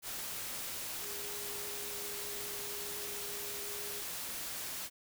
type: tone in noise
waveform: sine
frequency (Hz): 410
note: G#4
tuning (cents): -22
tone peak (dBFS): -48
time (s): 1.01-4.03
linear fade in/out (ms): 50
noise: white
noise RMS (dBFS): -41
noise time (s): 0.02-4.9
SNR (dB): -10
effects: none